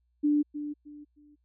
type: tone with echo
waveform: sine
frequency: 295 Hz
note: D4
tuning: 8 cents sharp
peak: -21 dBFS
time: 0.23-0.43 s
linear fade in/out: 20 ms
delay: 310 ms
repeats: 3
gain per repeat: -11 dB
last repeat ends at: 1.36 s
effects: added 60 Hz sine -69 dBFS peak until 1.44 s